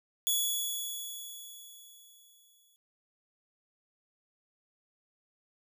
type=tone with exponential decay; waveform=10% pulse; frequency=3393 Hz; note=G#7; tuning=36 cents sharp; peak=-19 dBFS; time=0.27-2.76 s; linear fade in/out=0 ms; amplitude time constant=540 ms; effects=none